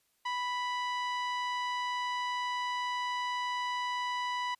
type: tone with low-pass filter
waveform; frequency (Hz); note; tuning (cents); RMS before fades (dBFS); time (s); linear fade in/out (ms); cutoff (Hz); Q
sawtooth; 987.8; B5; 0; -34; 0.25-4.55; 10; 3800; 0.78
effects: white hiss -74 dBFS RMS until 4.59 s + resampled to 32000 Hz